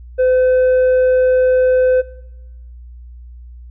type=tone with tanh clipping; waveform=sine; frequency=510 Hz; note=C5; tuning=44 cents flat; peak=-11 dBFS; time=0.18-2.02 s; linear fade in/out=20 ms; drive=4 dB; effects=noise-tail reverb RT60 0.9 s tail -20 dB re dry + added 60 Hz sine -33 dBFS peak until 3.7 s